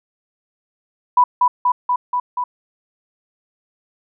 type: tone with echo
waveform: sine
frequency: 987.8 Hz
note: B5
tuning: in tune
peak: -8 dBFS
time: 1.17-1.24 s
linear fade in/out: 5 ms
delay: 240 ms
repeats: 5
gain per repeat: -2 dB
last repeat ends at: 2.44 s
effects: none